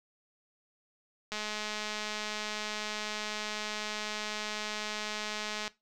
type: click train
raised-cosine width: 0.2 ms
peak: -19 dBFS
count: 925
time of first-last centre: 1.32-5.678 s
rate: 212 Hz
effects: noise-tail reverb RT60 0.2 s tail -18 dB re dry